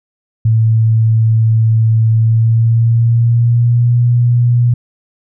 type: tone with pitch glide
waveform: sine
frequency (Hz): 111.9 to 120.63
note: A2 to B2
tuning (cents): +30 to -40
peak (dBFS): -7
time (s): 0.45-4.74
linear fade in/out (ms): 5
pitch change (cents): +130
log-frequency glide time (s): 2.12-3.97
effects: none